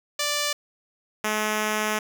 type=tone pair in turn; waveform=5% pulse; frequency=587.3 / 214 Hz; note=D5 / A3; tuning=0 / -48 cents; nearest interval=octave + perfect fourth; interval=1748 cents; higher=first; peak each=-12 dBFS; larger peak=neither; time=0.19-0.53 / 1.24-1.99 s; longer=second; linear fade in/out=5 ms; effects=none